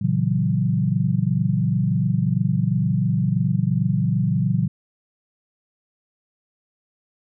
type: chord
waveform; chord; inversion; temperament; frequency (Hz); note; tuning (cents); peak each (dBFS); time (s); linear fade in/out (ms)
sine; F# dominant seventh; first; equal with one note detuned; 116.54 / 138.59 / 164.81 / 187.69; A#2 / C#3 / E3 / F#3; 0 / 0 / 0 / +25; -23; 0.01-4.68; 10
effects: none